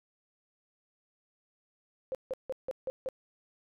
sine tone bursts, 523.3 Hz, C5, in tune, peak -31 dBFS, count 6, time 2.12-3.088 s, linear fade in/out 0 ms, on 28 ms, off 160 ms, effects none

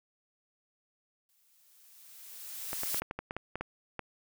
blue noise with exponential growth, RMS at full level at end -32 dBFS, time 1.29-3 s, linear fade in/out 1 ms, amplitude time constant 370 ms
clicks, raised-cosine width 0.5 ms, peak -21 dBFS, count 11, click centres 2.731 / 2.834 / 2.945 / 3.02 / 3.111 / 3.19 / 3.309 / 3.366 / 3.556 / 3.61 / 3.993 s
effects none

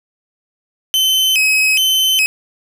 40% pulse tone with vibrato, 2794 Hz, F7, in tune, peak -10 dBFS, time 0.94-2.26 s, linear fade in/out 0 ms, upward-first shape square, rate 1.2 Hz, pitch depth 160 cents each way, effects none

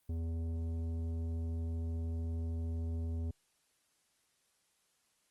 sine tone with tanh clipping, 82.41 Hz, E2, in tune, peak -36 dBFS, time 0.09-3.31 s, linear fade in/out 5 ms, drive 12 dB, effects white hiss -75 dBFS RMS until 5.3 s + Opus 32 kbps

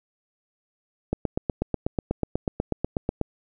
click train, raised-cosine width 2 ms, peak -10 dBFS, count 18, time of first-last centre 1.13-3.213 s, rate 8.16 Hz, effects none

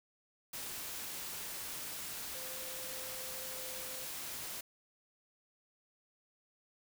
sine tone in noise, 518 Hz, C5, 17 cents flat, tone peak -51 dBFS, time 2.34-4.05 s, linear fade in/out 5 ms, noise white, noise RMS -43 dBFS, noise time 0.53-4.61 s, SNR -11 dB, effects none

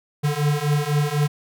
square beating tone pair, 145 / 149 Hz, D3 / D3, -22 / +25 cents, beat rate 4 Hz, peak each -23 / -22 dBFS, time 0.23-1.28 s, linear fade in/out 20 ms, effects none

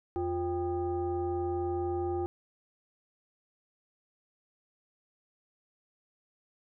sine tone with frequency modulation, 352.4 Hz, F4, 16 cents sharp, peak -29 dBFS, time 0.16-2.26 s, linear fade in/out 0 ms, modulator 438 Hz, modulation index 0.83, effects none

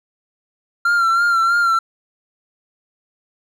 triangle tone with vibrato, 1376 Hz, F6, 26 cents flat, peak -11 dBFS, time 0.85-1.79 s, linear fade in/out 5 ms, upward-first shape sine, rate 3.1 Hz, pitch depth 44 cents each way, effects none

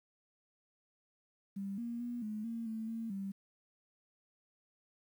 sine tone with pitch steps, 197.3 / 235.5 / 240.7 / 213.6 / 229.9 / 221.6 / 226.9 / 195.7 Hz, G3 / A#3 / B3 / G#3 / A#3 / A3 / A#3 / G3, +11 / +18 / -44 / +49 / -24 / +13 / -47 / -3 cents, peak -37 dBFS, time 1.56-3.32 s, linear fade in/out 10 ms, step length 220 ms, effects 11-bit

